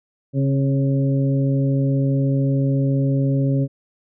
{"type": "harmonic tone with a mistuned harmonic", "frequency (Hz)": 137.5, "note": "C#3", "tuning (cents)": -14, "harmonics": [1, 2, 3, 4], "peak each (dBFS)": [-17, -22, -31, -29], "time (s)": [0.33, 3.68], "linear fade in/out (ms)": 50, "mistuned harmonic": 2, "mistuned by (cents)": -22, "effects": []}